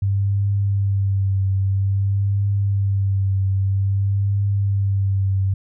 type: tone with vibrato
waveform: sine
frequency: 98.4 Hz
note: G2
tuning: 7 cents sharp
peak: -16 dBFS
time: 0.02-5.54 s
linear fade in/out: 5 ms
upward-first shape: triangle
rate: 0.51 Hz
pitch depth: 37 cents each way
effects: none